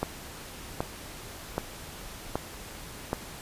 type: click train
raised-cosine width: 1 ms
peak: -13 dBFS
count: 5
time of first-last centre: 0.03-3.131 s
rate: 1.29 Hz
effects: pink hiss -43 dBFS RMS until 3.41 s + resampled to 32000 Hz